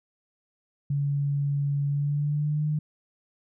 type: tone with pitch glide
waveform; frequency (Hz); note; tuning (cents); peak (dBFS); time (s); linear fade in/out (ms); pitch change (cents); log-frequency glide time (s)
sine; 142.1 to 151.42; C#3 to D#3; +43 to -47; -23; 0.9-2.79; 5; +110; 1.87-2.66
effects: none